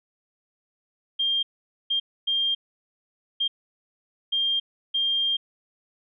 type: tone bursts at uneven times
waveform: sine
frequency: 3200 Hz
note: G7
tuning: 35 cents sharp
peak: -21 dBFS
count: 6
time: 1.19-1.43 / 1.9-2 / 2.27-2.55 / 3.4-3.48 / 4.32-4.6 / 4.94-5.37 s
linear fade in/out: 10 ms
effects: none